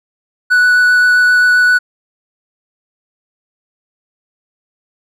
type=tone with vibrato; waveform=triangle; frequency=1480 Hz; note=F#6; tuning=in tune; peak=-5 dBFS; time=0.5-1.79 s; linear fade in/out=20 ms; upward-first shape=triangle; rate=7.6 Hz; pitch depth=10 cents each way; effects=none